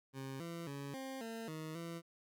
20% pulse tone with pitch steps, 134.4 / 168.6 / 140.4 / 265.5 / 226.7 / 157.4 / 167.8 Hz, C3 / E3 / C#3 / C4 / A#3 / D#3 / E3, +47 / +39 / +22 / +25 / -48 / +20 / +31 cents, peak -38 dBFS, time 0.13-2.02 s, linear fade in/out 50 ms, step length 270 ms, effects none

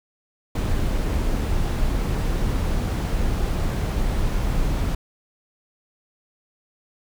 brown noise, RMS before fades -22 dBFS, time 0.55-4.95 s, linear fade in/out 5 ms, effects none

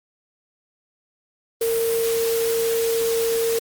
sine tone in noise, 458.3 Hz, A#4, 29 cents flat, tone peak -19 dBFS, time 1.61-3.59 s, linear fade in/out 5 ms, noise white, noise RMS -29 dBFS, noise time 1.61-3.59 s, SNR +7 dB, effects Opus 32 kbps

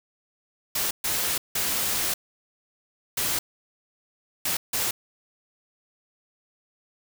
white noise bursts at uneven times, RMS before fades -26 dBFS, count 6, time 0.75-0.91 / 1.04-1.38 / 1.55-2.14 / 3.17-3.39 / 4.45-4.57 / 4.73-4.91 s, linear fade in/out 5 ms, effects none

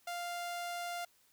sawtooth tone, 698 Hz, F5, 1 cent flat, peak -34 dBFS, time 0.07-1.05 s, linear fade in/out 5 ms, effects white hiss -69 dBFS RMS until 1.32 s

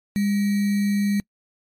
sine tone with sample-and-hold, 202.5 Hz, G#3, 43 cents flat, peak -18 dBFS, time 0.16-1.2 s, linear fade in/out 0 ms, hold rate 2100 Hz, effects noise-tail reverb RT60 0.1 s tail -26 dB re dry + MP3 64 kbps

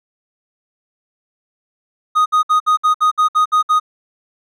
triangle tone bursts, 1244.5 Hz, D#6, in tune, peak -8 dBFS, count 10, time 2.15-3.799 s, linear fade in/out 20 ms, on 110 ms, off 61 ms, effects none

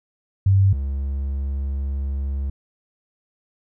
sine / triangle tone pair in turn, 97.2 / 68.73 Hz, G2 / C#2, -14 / -14 cents, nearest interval tritone, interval 600 cents, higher first, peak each -12 / -20 dBFS, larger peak first, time 0.46-0.73 / 0.73-2.5 s, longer second, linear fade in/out 5 ms, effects none

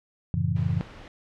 sine chord, F# minor seventh, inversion none, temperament just, 92.5 / 111 / 138.75 / 166.5 Hz, F#2 / A2 / C#3 / E3, 0 / +16 / +2 / +18 cents, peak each -28 dBFS, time 0.34-0.81 s, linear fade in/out 0 ms
pink noise, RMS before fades -44 dBFS, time 0.56-1.08 s, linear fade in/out 2 ms
effects low-pass 3000 Hz 12 dB/octave

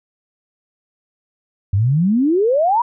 sine exponential sweep, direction up, 92 to 989 Hz, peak -12 dBFS, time 1.73-2.82 s, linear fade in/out 5 ms, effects none

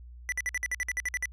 square tone bursts, 1978 Hz, B6, 2 cents sharp, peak -28 dBFS, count 12, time 0.29-1.256 s, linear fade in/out 0 ms, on 31 ms, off 54 ms, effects added 60 Hz sine -44 dBFS peak until 1.32 s + low-pass 11000 Hz 12 dB/octave

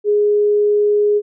sine tone, 415.3 Hz, G#4, in tune, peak -11 dBFS, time 0.04-1.22 s, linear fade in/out 50 ms, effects none

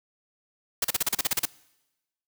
white noise bursts, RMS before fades -24 dBFS, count 11, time 0.82-1.455 s, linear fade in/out 5 ms, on 25 ms, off 36 ms, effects noise-tail reverb RT60 1.0 s tail -23 dB re dry

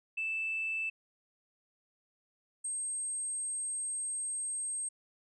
sine tone pair in turn, 2640 / 8420 Hz, E7 / C9, +2 / +10 cents, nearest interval octave + minor sixth, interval 2008 cents, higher second, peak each -31 / -33 dBFS, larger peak first, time 0.17-0.9 / 2.64-4.89 s, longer second, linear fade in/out 10 ms, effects tanh soft clip ceiling -27 dBFS

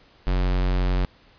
square tone, 45.68 Hz, F#1, 21 cents flat, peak -20 dBFS, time 0.27-1.05 s, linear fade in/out 0 ms, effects pink hiss -55 dBFS RMS until 1.38 s + resampled to 11025 Hz

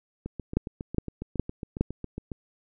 two click trains, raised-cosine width 3 ms, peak -9 / -21 dBFS, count 4 / 16, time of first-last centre 0.57-1.81 / 0.26-2.318 s, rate 2.42 / 7.29 Hz, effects none

